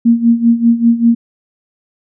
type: tone with tremolo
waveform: sine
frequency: 233.1 Hz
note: A#3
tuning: in tune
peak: -4 dBFS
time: 0.05-1.15 s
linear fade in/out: 10 ms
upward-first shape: sine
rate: 5.1 Hz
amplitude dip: 80%
effects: none